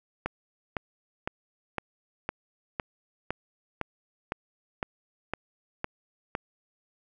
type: click train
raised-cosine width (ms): 0.5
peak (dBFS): -14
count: 13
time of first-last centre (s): 0.26-6.351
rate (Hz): 1.97
effects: none

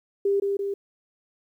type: tone with echo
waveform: sine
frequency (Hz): 398.3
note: G4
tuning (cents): +28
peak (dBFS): -19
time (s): 0.25-0.4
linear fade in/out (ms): 5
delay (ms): 170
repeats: 2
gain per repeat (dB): -3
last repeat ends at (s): 0.74
effects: 10-bit

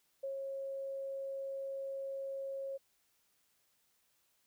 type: tone with ADSR envelope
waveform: sine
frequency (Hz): 544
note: C#5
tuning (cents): -33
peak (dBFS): -36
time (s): 0.23-2.78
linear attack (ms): 9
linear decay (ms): 120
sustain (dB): -2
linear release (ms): 20
effects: white hiss -75 dBFS RMS until 4.46 s

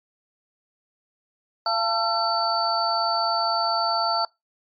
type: tone cluster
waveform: sine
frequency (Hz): 684 / 889 / 1348 / 4535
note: F5 / A5 / E6 / C#8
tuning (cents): -36 / +18 / +38 / +39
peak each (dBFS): -26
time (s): 1.66-4.25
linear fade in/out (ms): 2
effects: noise-tail reverb RT60 0.2 s tail -24 dB re dry + MP3 32 kbps

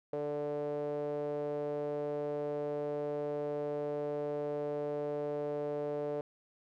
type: tone with band-pass filter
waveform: sawtooth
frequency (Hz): 146.83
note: D3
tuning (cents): 0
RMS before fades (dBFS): -36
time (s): 0.13-6.21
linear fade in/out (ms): 2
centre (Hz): 510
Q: 9.5
effects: none

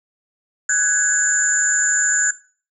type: tone cluster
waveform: sine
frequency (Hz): 1497 / 1650 / 6890 / 7230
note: F#6 / G#6 / A8 / A8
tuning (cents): +20 / -12 / -37 / +46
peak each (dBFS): -21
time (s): 0.69-2.31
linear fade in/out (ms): 5
effects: noise-tail reverb RT60 0.4 s tail -18 dB re dry

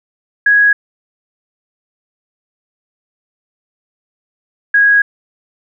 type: tone pair in turn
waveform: sine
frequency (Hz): 1661.2 / 1650.7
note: G#6 / G#6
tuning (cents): 0 / -11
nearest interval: unison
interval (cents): 11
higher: first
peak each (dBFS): -6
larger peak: neither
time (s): 0.46-0.73 / 4.74-5.02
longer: second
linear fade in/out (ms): 5
effects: none

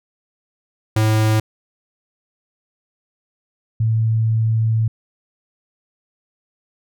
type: tone pair in turn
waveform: square / sine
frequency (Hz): 109 / 111.74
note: A2 / A2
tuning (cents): -16 / +27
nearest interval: unison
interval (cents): 43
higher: second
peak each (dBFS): -14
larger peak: neither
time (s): 0.96-1.4 / 3.8-4.88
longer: second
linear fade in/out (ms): 5
effects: none

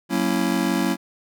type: chord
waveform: square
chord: F# dominant seventh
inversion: none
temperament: just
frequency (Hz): 185 / 231.2 / 277.5 / 333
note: F#3 / A#3 / C#4 / E4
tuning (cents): 0 / -14 / +2 / +18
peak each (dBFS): -26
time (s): 0.09-0.97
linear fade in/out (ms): 50
effects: none

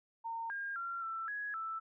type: tone with pitch steps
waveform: sine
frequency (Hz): 915 / 1614 / 1374 / 1334 / 1670 / 1322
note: A#5 / G#6 / F6 / E6 / G#6 / E6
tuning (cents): -32 / -50 / -29 / +20 / +9 / +5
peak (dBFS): -37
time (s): 0.24-1.8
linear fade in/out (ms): 20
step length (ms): 260
effects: none

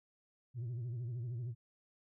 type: tone with vibrato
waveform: sine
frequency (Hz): 119.9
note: A#2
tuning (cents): +49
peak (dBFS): -35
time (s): 0.54-1.55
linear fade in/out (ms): 50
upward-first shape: sine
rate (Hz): 13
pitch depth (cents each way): 110
effects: tanh soft clip ceiling -37 dBFS

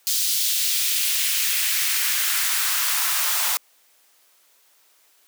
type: noise with high-pass filter sweep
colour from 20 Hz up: white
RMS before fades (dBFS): -22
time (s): 0.07-3.57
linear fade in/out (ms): 0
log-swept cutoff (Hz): 4200 to 880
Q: 1.4
effects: white hiss -59 dBFS RMS until 5.27 s + high-pass 400 Hz 12 dB/octave

